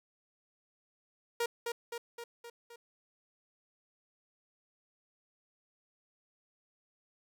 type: tone with echo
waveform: sawtooth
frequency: 470.6 Hz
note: A#4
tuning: 16 cents sharp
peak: -26 dBFS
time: 1.4-1.46 s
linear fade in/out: 5 ms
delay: 260 ms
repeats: 5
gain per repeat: -4 dB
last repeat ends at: 2.76 s
effects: none